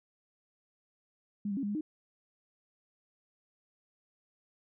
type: tone with pitch steps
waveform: sine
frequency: 205.3 / 197.9 / 274.7 / 203.8 / 206.4 / 308.7 Hz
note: G#3 / G3 / C#4 / G#3 / G#3 / D#4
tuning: -20 / +17 / -16 / -32 / -10 / -14 cents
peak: -31 dBFS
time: 1.45-1.81 s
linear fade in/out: 5 ms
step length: 60 ms
effects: none